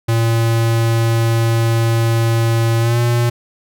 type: tone with pitch glide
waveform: square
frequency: 114.7 to 119.29 Hz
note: A#2 to A#2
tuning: -28 to +40 cents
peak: -13 dBFS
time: 0.08-3.3 s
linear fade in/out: 10 ms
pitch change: +68 cents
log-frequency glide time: 2.8-2.99 s
effects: none